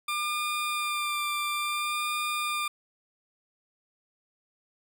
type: tone with vibrato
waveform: 20% pulse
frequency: 1196 Hz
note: D6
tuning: 31 cents sharp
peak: -23 dBFS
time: 0.08-2.68 s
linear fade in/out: 5 ms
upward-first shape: sine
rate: 0.58 Hz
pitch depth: 17 cents each way
effects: none